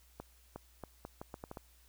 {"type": "accelerating click train", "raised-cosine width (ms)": 1, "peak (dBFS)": -29, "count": 9, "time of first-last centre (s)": [0.2, 1.572], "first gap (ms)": 360, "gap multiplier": 0.77, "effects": ["added 60 Hz sine -63 dBFS peak until 1.88 s", "white hiss -67 dBFS RMS until 1.88 s"]}